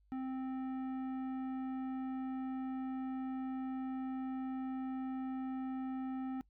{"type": "tone with tanh clipping", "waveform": "sine", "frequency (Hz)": 261.6, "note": "C4", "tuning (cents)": 0, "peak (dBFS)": -39, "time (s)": [0.12, 6.41], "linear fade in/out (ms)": 0, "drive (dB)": 12, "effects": ["noise-tail reverb RT60 0.1 s tail -22 dB re dry", "added 50 Hz sine -67 dBFS peak until 6.49 s"]}